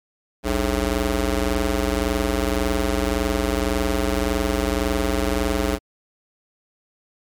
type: ring-modulated tone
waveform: 15% pulse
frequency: 122.6 Hz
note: B2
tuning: 12 cents flat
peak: -10 dBFS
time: 0.43-5.79 s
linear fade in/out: 50 ms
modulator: 173 Hz
effects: MP3 96 kbps

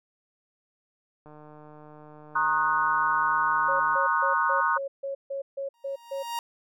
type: click train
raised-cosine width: 1 ms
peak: -35 dBFS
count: 408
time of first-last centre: 1.26-3.955 s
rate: 151 Hz
type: chord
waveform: sine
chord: D# minor seventh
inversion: second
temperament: equal with one note detuned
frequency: 932.3 / 1081.5 / 1244.5 / 1480 Hz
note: A#5 / C#6 / D#6 / F#6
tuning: 0 / -43 / 0 / 0 cents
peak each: -27 dBFS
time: 2.35-4.78 s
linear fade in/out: 10 ms
type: tone bursts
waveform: sine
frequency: 550 Hz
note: C#5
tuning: 14 cents flat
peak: -29 dBFS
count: 10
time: 3.68-6.23 s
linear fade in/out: 10 ms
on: 120 ms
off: 150 ms
type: tone with exponential growth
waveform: 45% pulse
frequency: 938 Hz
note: A#5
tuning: 11 cents sharp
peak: -27 dBFS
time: 5.74-6.39 s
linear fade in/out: 1 ms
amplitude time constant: 140 ms
effects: none

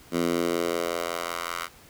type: tone with high-pass filter sweep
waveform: 10% pulse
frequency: 85.4 Hz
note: F2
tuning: 38 cents flat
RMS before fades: -28 dBFS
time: 0.11-1.69 s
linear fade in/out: 50 ms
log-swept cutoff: 220 to 1300 Hz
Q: 1.5
effects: pink hiss -52 dBFS RMS until 1.89 s

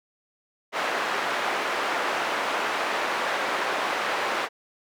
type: band-pass noise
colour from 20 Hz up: white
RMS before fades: -27 dBFS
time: 0.72-4.49 s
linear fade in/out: 50 ms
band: 440 to 1600 Hz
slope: 12 dB/octave
effects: none

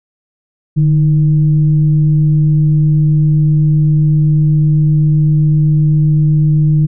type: tone with frequency modulation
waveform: sine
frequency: 151.3 Hz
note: D#3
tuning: 48 cents flat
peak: -7 dBFS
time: 0.76-6.87 s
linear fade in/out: 20 ms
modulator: 169 Hz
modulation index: 0.27
effects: none

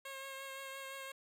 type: tone with vibrato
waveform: 10% pulse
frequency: 540 Hz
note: C#5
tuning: 45 cents flat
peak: -36 dBFS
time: 0.05-1.12 s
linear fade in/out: 5 ms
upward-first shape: triangle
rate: 5.8 Hz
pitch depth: 23 cents each way
effects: none

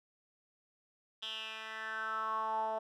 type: tone with band-pass filter sweep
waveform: 10% pulse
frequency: 220 Hz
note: A3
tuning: in tune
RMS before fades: -38 dBFS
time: 1.22-2.79 s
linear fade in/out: 10 ms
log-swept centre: 3300 to 720 Hz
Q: 5.9
effects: none

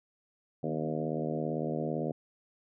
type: harmonic tone with a mistuned harmonic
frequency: 77.78 Hz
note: D#2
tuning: in tune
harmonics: 2 / 3 / 4 / 5 / 6 / 7 / 8 / 9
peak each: -36 / -37 / -39 / -39 / -39 / -39 / -41 / -43 dBFS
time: 0.63-2.12 s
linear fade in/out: 5 ms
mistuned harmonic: 3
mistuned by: +45 cents
effects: none

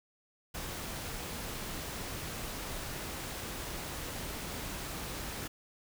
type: noise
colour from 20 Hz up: pink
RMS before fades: -40 dBFS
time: 0.54-5.48 s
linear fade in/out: 10 ms
effects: none

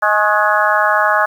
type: harmonic tone with a mistuned harmonic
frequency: 209.6 Hz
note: G#3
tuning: 16 cents sharp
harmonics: 3 / 4 / 5 / 6 / 7 / 8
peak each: -18 / -18 / -18 / -18 / -18 / -18 dBFS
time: 0.02-1.26 s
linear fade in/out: 10 ms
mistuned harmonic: 5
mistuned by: +54 cents
effects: 7-bit

